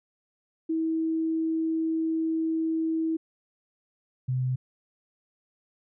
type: tone pair in turn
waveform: sine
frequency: 322.7 / 128.06 Hz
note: E4 / C3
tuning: -37 / -37 cents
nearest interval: octave + major third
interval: 1600 cents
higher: first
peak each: -24 dBFS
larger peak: neither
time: 0.69-3.17 / 4.28-4.56 s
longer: first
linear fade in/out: 10 ms
effects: none